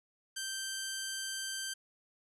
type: tone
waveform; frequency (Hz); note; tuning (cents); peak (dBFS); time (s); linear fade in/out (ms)
10% pulse; 1563; G6; -6; -28; 0.36-1.74; 10
effects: resampled to 32000 Hz